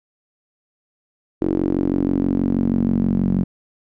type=tone with band-pass filter sweep; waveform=sawtooth; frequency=46.25 Hz; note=F#1; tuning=in tune; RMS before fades=-19 dBFS; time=1.41-3.44 s; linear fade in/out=10 ms; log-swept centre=330 to 200 Hz; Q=4.6; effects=none